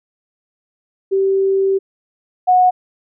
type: tone pair in turn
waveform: sine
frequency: 387.7 / 731.9 Hz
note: G4 / F#5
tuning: -19 / -19 cents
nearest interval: major seventh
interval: 1100 cents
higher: second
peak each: -12 / -8 dBFS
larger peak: second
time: 1.11-1.79 / 2.47-2.71 s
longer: first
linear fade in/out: 20 ms
effects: none